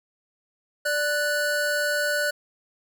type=tone pair together; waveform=square; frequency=587.3 / 1480 Hz; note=D5 / F#6; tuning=0 / 0 cents; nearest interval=octave + major third; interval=1600 cents; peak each=-27 / -25 dBFS; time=0.85-2.31 s; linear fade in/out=10 ms; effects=none